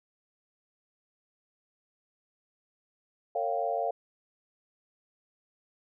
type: chord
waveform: sine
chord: G half-diminished seventh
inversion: first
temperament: equal with one note detuned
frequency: 456.8 / 554.4 / 698.5 / 784 Hz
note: Bb4 / Db5 / F5 / G5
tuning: -35 / 0 / 0 / 0 cents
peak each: -35 / -33 / -30 / -36 dBFS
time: 3.35-3.91 s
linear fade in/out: 5 ms
effects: none

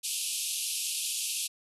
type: band-pass noise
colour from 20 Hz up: white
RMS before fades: -33 dBFS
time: 0.03-1.48 s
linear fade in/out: 20 ms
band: 2500 to 12000 Hz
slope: 96 dB/octave
effects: none

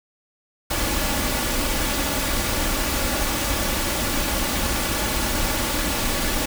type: noise with comb filter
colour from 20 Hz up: pink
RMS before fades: -23 dBFS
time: 0.7-6.46 s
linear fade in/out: 10 ms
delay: 3.5 ms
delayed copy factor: +0.5
effects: none

